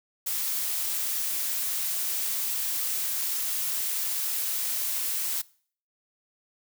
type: noise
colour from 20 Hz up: blue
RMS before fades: -29 dBFS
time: 0.26-5.42 s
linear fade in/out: 10 ms
effects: noise-tail reverb RT60 0.5 s tail -22 dB re dry